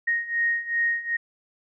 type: beating tone pair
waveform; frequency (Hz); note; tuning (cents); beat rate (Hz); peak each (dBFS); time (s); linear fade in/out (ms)
sine; 1864.7 / 1867.3; A#6 / A#6; 0 / +2; 2.6; -27 / -24; 0.07-1.17; 10
effects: none